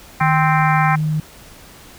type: harmonic tone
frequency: 261.6 Hz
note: C4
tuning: in tune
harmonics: 3 / 4 / 5 / 6 / 7 / 8 / 9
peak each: -18 / -20 / -22 / -24 / -25 / -26 / -27 dBFS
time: 0.2-0.96 s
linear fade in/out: 10 ms
type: tone with pitch glide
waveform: sine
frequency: 155.56 to 154.49 Hz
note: D#3 to D#3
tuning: 0 to -12 cents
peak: -16 dBFS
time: 0.21-1.2 s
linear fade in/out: 2 ms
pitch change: -12 cents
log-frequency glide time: 0.39-0.69 s
effects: pink hiss -42 dBFS RMS until 1.98 s